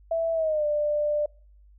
sine tone with pitch glide, 659.3 to 594.2 Hz, E5 to D5, 0 to +20 cents, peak -22 dBFS, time 0.11-1.26 s, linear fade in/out 5 ms, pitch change -180 cents, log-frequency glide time 0.33-0.65 s, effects noise-tail reverb RT60 0.5 s tail -26 dB re dry + added 50 Hz sine -51 dBFS peak until 1.78 s

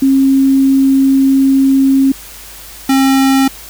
sine / square tone pair in turn, 270 / 268.8 Hz, C#4 / C4, -45 / +47 cents, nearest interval unison, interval 8 cents, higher first, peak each -6 / -8 dBFS, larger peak first, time 0.02-2.12 / 2.89-3.48 s, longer first, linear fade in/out 5 ms, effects added 50 Hz sine -39 dBFS peak until 3.69 s + white hiss -33 dBFS RMS until 3.69 s

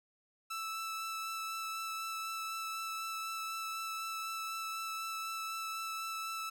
sawtooth tone with vibrato, 1318.5 Hz, E6, in tune, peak -34 dBFS, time 0.5-6.5 s, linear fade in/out 10 ms, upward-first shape sine, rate 4 Hz, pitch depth 9 cents each way, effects none

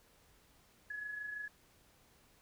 sine tone with amplitude modulation, 1691 Hz, G#6, 31 cents sharp, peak -38 dBFS, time 0.9-1.48 s, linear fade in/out 5 ms, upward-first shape sine, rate 26.1 Hz, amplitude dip 50%, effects pink hiss -67 dBFS RMS until 2.41 s

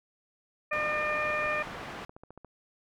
harmonic tone, 604 Hz, D5, 48 cents sharp, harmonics 1 / 2 / 3 / 4, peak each -33 / -33 / -33 / -33 dBFS, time 0.71-1.63 s, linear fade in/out 10 ms
white low-pass noise, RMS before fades -41 dBFS, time 0.73-2.05 s, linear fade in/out 0 ms, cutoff 1600 Hz, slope 12 dB/octave
click train, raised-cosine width 1 ms, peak -33 dBFS, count 17, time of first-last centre 1.32-2.447 s, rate 14.2 Hz
effects none

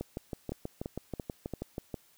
two click trains, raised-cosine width 2 ms, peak -22 / -22 dBFS, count 13 / 4, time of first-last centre 0.01-1.942 / 0.52-1.537 s, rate 6.21 / 2.95 Hz, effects white hiss -64 dBFS RMS until 2.17 s

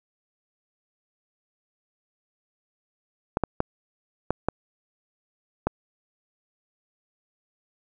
clicks, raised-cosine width 1 ms, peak -8 dBFS, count 6, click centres 3.371 / 3.437 / 3.604 / 4.306 / 4.486 / 5.67 s, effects none

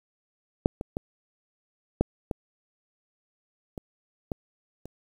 clicks, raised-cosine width 2 ms, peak -6 / -19 / -16 / -7 / -15 / -22 / -16 / -27 dBFS, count 8, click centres 0.659 / 0.811 / 0.969 / 2.01 / 2.312 / 3.778 / 4.318 / 4.856 s, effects 8-bit

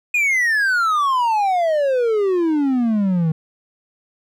triangle exponential sweep, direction down, 2489 to 155.2 Hz, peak -13 dBFS, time 0.14-3.32 s, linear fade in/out 5 ms, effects none

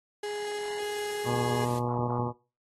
35% pulse tone, 415.3 Hz, G#4, in tune, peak -30 dBFS, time 0.23-1.65 s, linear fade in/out 5 ms
white noise, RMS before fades -44 dBFS, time 0.81-1.8 s, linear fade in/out 20 ms
harmonic tone, 121.1 Hz, B2, 34 cents flat, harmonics 1 / 2 / 3 / 4 / 5 / 6 / 7 / 8 / 9 / 10, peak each -32 / -35 / -37 / -36 / -42 / -47 / -35 / -42 / -41 / -48 dBFS, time 1.24-2.33 s, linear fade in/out 50 ms
effects noise-tail reverb RT60 0.3 s tail -17 dB re dry + AAC 32 kbps

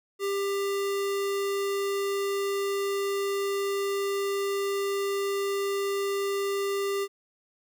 square tone, 397.3 Hz, G4, 23 cents sharp, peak -27 dBFS, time 0.19-7.08 s, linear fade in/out 50 ms, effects none

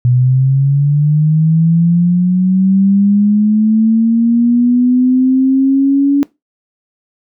sine linear sweep, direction up, 122.3 to 284.1 Hz, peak -7 dBFS, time 0.05-6.23 s, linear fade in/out 0 ms, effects noise-tail reverb RT60 0.2 s tail -20 dB re dry

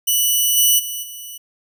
5% pulse tone with level steps, 2960 Hz, F#7, in tune, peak -6 / -3 / -16 / -23 dBFS, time 0.07-1.38 s, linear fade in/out 10 ms, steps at 0.56 / 0.78 / 1.02 s, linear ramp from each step 20 ms, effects none

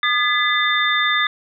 sine tone cluster, 1222 / 1705 / 2010 / 3593 Hz, D#6 / G#6 / B6 / A7, -32 / +45 / +30 / +36 cents, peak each -21 dBFS, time 0.03-1.27 s, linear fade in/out 2 ms, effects none

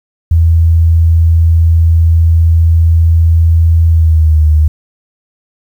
sine tone with pitch glide, 82.41 to 76.89 Hz, E2 to D#2, 0 to -20 cents, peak -4 dBFS, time 0.31-4.68 s, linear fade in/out 5 ms, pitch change -120 cents, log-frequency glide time 3.88-4.44 s, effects 7-bit

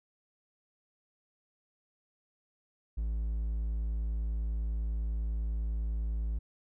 triangle tone, 55 Hz, A1, in tune, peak -28 dBFS, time 2.97-6.39 s, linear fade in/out 10 ms, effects none

